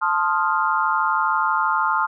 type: chord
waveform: sine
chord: F dominant seventh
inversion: first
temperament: equal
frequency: 880 / 1046.5 / 1244.5 / 1396.9 Hz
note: A5 / C6 / Eb6 / F6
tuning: 0 / 0 / 0 / 0 cents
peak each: -23 dBFS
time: 0.01-2.07 s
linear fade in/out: 20 ms
effects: none